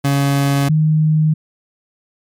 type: tone pair in turn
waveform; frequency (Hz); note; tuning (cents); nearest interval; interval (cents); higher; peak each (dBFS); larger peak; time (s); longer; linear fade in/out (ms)
30% pulse / sine; 140 / 155.34; C#3 / D#3; +18 / -2; major second; 180; second; -10; neither; 0.04-0.69 / 0.69-1.34; neither; 10
effects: MP3 96 kbps